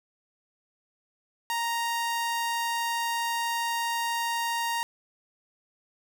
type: tone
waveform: sawtooth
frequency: 932.3 Hz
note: A#5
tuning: in tune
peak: -23 dBFS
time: 1.5-4.83 s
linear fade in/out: 0 ms
effects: none